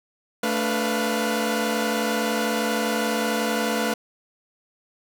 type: tone cluster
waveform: sawtooth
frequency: 221.4 / 291.7 / 495.5 / 695 / 1455 Hz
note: A3 / D4 / B4 / F5 / F#6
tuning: +11 / -12 / +6 / -9 / -29 cents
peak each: -22 / -27 / -23 / -26 / -30 dBFS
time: 0.43-3.94 s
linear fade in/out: 5 ms
effects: none